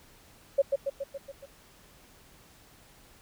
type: tone with echo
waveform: sine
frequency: 553 Hz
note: C#5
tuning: 4 cents flat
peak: -18 dBFS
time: 0.58-0.62 s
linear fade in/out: 10 ms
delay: 140 ms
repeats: 6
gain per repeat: -4 dB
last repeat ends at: 1.46 s
effects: pink hiss -57 dBFS RMS until 3.21 s